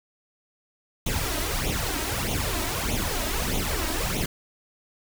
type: noise with flanger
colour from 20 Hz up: pink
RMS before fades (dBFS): -27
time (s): 1.06-4.26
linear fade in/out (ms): 5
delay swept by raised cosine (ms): 0.3 to 3.2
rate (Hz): 1.6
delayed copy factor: +0.75
effects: none